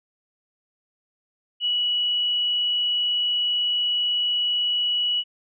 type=tone; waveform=sine; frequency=2934 Hz; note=F#7; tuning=15 cents flat; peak=-20 dBFS; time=1.6-5.24 s; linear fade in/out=50 ms; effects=none